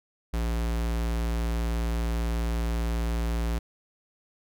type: tone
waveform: square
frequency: 57.4 Hz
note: A#1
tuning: 26 cents flat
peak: -26 dBFS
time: 0.33-3.59 s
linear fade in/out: 10 ms
effects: none